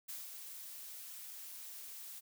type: noise with ADSR envelope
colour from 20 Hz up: blue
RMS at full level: -44 dBFS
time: 0.08-2.21 s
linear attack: 15 ms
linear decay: 170 ms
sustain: -5 dB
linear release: 28 ms
effects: none